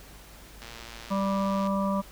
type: click train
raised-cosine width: 0.2 ms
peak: -25 dBFS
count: 123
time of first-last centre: 0.62-1.672 s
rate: 116 Hz
type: harmonic tone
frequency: 196 Hz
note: G3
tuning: in tune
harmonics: 1 / 3 / 5 / 6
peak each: -26 / -31 / -33 / -34 dBFS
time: 1.1-2.02 s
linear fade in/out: 20 ms
effects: added 50 Hz sine -50 dBFS peak until 2.11 s + pink hiss -50 dBFS RMS until 2.11 s